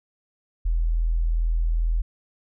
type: tone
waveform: sine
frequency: 41.2 Hz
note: E1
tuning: in tune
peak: -19 dBFS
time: 0.65-2.02 s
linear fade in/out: 10 ms
effects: none